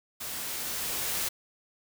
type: noise with level ramp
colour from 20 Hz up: white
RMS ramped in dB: -37 to -30 dBFS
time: 0.2-1.29 s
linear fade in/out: 10 ms
effects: none